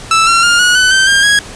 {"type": "tone with pitch steps", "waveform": "sawtooth", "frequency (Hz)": [1320, 1363.4, 1408.2, 1454.5, 1502.3, 1551.7, 1602.7, 1655.4], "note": ["E6", "F6", "F6", "F#6", "F#6", "G6", "G6", "G#6"], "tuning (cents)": [2, -42, 14, -30, 26, -18, 38, -6], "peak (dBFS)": -3, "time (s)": [0.11, 1.39], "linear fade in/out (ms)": 2, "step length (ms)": 160, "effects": ["pink hiss -30 dBFS RMS until 1.55 s", "resampled to 22050 Hz"]}